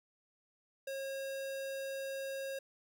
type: tone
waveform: square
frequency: 542 Hz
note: C#5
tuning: 39 cents flat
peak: -39 dBFS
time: 0.87-2.59 s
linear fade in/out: 5 ms
effects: none